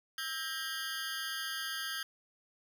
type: tone with amplitude modulation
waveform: 20% pulse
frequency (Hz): 1597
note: G6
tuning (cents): +32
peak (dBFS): -27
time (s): 0.18-2.03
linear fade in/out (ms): 2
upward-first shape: sine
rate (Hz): 285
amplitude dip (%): 100
effects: none